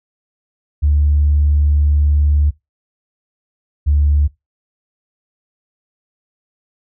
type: tone pair in turn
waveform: sine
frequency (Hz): 73.42 / 73.01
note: D2 / D2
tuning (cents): 0 / -10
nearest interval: unison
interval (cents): 10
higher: first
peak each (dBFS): -9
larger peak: neither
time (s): 0.82-2.51 / 3.86-4.28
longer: first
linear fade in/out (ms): 20
effects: noise-tail reverb RT60 0.2 s tail -22 dB re dry + tanh soft clip ceiling -5 dBFS